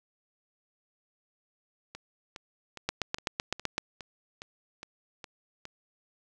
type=two click trains; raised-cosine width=0.2 ms; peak=-24 / -11 dBFS; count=10 / 8; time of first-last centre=1.95-5.654 / 2.89-3.781 s; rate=2.43 / 7.86 Hz; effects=none